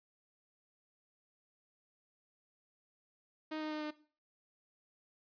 sawtooth tone with pitch steps, 311.1 / 308.2 / 305.4 / 302.6 Hz, D#4 / D#4 / D#4 / D#4, 0 / -16 / -32 / -48 cents, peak -34 dBFS, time 3.51-3.91 s, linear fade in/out 10 ms, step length 100 ms, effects noise-tail reverb RT60 0.4 s tail -17 dB re dry + resampled to 11025 Hz

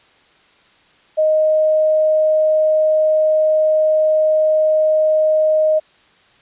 sine tone, 622 Hz, D#5, 1 cent flat, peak -11 dBFS, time 1.17-5.8 s, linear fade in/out 20 ms, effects white hiss -52 dBFS RMS until 6.41 s + resampled to 8000 Hz

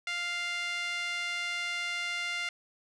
5% pulse tone with band-pass filter, 698.5 Hz, F5, in tune, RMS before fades -34 dBFS, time 0.07-2.49 s, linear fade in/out 2 ms, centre 2000 Hz, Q 2, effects none

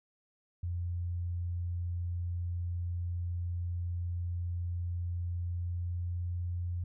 sine tone with pitch glide, 87.31 to 87.87 Hz, F2 to F2, 0 to +11 cents, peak -32 dBFS, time 0.63-6.84 s, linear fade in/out 5 ms, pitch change +11 cents, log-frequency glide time 5.43-6.28 s, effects none

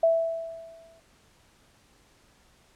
sine tone with exponential decay, 659.3 Hz, E5, in tune, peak -16 dBFS, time 0.03-1 s, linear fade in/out 5 ms, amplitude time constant 210 ms, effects pink hiss -61 dBFS RMS until 2.75 s + low-pass 10000 Hz 12 dB/octave

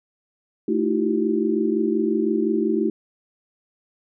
sine tone cluster, 220.4 / 313.8 / 339.5 / 383.6 Hz, A3 / D#4 / F4 / G4, +3 / +15 / -49 / -37 cents, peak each -24 dBFS, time 0.68-2.9 s, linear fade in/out 5 ms, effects none

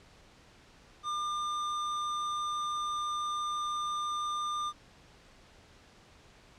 sine tone with hard clipping, 1201 Hz, D6, 38 cents sharp, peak -33 dBFS, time 1.03-4.73 s, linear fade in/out 50 ms, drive 18 dB, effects pink hiss -58 dBFS RMS until 6.58 s + low-pass 6000 Hz 12 dB/octave

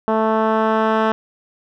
10% pulse tone with low-pass filter sweep, 220 Hz, A3, in tune, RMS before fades -17 dBFS, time 0.08-1.12 s, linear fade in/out 0 ms, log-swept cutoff 1000 to 1900 Hz, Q 1, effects none

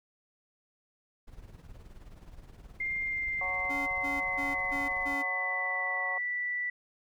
brown noise with tremolo, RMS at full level -46 dBFS, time 1.27-5.16 s, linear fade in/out 10 ms, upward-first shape triangle, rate 19 Hz, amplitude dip 70%
sine tone with pitch glide, 2108 to 1966.8 Hz, C7 to B6, +12 to -8 cents, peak -30 dBFS, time 2.8-6.7 s, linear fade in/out 5 ms, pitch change -120 cents, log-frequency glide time 3.04-6.11 s
harmonic tone, 184.2 Hz, F#3, 7 cents flat, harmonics 3 / 4 / 5 / 6, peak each -43 / -38 / -43 / -40 dBFS, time 3.41-6.18 s, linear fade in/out 2 ms
square tone bursts, 280 Hz, C#4, 18 cents sharp, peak -38 dBFS, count 5, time 3.69-5.23 s, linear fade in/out 20 ms, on 180 ms, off 160 ms
effects none

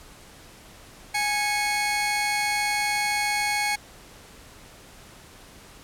sawtooth tone pair together, 830.6 / 2197 Hz, G#5 / C#7, 0 / -16 cents, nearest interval octave + perfect fourth, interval 1684 cents, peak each -22 dBFS, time 1.14-3.76 s, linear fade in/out 10 ms, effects pink hiss -48 dBFS RMS until 5.83 s + low-pass 12000 Hz 12 dB/octave

